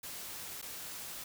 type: noise with dropouts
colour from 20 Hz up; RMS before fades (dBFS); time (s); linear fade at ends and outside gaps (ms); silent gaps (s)
white; -44; 0.03-1.24; 5; 0.616-0.624
effects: none